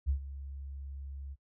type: tone with ADSR envelope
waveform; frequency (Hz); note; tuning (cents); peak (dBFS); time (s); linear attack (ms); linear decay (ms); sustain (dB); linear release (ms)
sine; 68.9; C#2; -10; -25; 0.06-1.36; 32; 97; -15; 37
effects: noise-tail reverb RT60 0.1 s tail -22 dB re dry